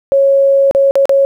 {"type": "tone with dropouts", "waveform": "sine", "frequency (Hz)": 550, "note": "C#5", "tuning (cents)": -14, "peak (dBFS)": -6, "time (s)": [0.12, 1.25], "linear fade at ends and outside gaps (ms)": 0, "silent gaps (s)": [[0.711, 0.749], [0.91, 0.955], [1.055, 1.094]], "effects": ["8-bit"]}